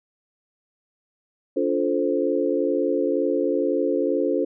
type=chord; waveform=sine; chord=D minor seventh; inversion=none; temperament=equal with one note detuned; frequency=287.1 / 349.2 / 440 / 523.3 Hz; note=D4 / F4 / A4 / C5; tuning=-39 / 0 / 0 / 0 cents; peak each=-25 dBFS; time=1.56-4.45 s; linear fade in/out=10 ms; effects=none